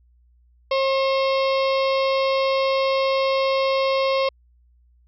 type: harmonic tone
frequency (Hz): 537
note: C5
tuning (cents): +45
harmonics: 1 / 2 / 4 / 5 / 6 / 7 / 8 / 9 / 10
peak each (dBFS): -19 / -25 / -31 / -33 / -35 / -36 / -37 / -38 / -39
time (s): 0.71-4.29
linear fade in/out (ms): 5
effects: added 60 Hz sine -54 dBFS peak until 5.07 s